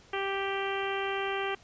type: harmonic tone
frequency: 392 Hz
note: G4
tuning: in tune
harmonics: 1 / 2 / 3 / 4 / 5 / 6 / 7 / 8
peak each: -33 / -36 / -38 / -39 / -40 / -41 / -41 / -42 dBFS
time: 0.13-1.55 s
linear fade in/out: 5 ms
effects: pink hiss -57 dBFS RMS until 1.63 s + resampled to 16000 Hz